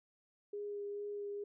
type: tone with vibrato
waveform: sine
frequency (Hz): 409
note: G#4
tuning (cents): -26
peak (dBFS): -39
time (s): 0.53-1.44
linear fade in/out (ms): 5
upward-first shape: sine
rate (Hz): 2.3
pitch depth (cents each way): 12
effects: none